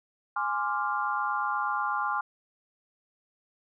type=chord; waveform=sine; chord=D half-diminished seventh; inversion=second; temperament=equal; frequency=830.6 / 1046.5 / 1174.7 / 1396.9 Hz; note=Ab5 / C6 / D6 / F6; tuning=0 / 0 / 0 / 0 cents; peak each=-32 dBFS; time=0.36-2.21 s; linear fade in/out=5 ms; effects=none